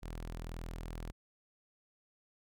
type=tone; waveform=sawtooth; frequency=41.2 Hz; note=E1; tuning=in tune; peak=-37 dBFS; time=0.02-1.12 s; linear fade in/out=20 ms; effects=none